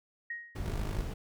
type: tone with exponential decay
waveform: sine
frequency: 1878 Hz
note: A#6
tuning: 12 cents sharp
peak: -33 dBFS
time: 0.3-0.71 s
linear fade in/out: 5 ms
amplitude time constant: 89 ms
type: noise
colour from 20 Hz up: brown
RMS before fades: -36 dBFS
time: 0.55-1.14 s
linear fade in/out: 10 ms
type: tone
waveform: 20% pulse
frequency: 51.9 Hz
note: G#1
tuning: in tune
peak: -30 dBFS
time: 0.64-1.03 s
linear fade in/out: 20 ms
effects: none